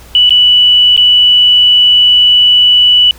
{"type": "tone with dropouts", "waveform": "sine", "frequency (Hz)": 2960, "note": "F#7", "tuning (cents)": 0, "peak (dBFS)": -3, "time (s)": [0.15, 3.11], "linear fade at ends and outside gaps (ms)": 1, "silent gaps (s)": [[0.294, 0.306], [0.964, 0.976]], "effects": ["added 60 Hz sine -35 dBFS peak until 3.18 s", "pink hiss -38 dBFS RMS until 3.18 s"]}